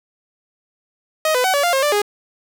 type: tone with pitch steps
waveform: sawtooth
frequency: 627 / 501 / 753 / 570 / 698 / 536 / 589 / 412.8 Hz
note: D#5 / B4 / F#5 / C#5 / F5 / C5 / D5 / G#4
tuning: +13 / +25 / +30 / +48 / -1 / +42 / +5 / -10 cents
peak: -11 dBFS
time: 1.25-2.018 s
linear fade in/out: 2 ms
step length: 96 ms
effects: none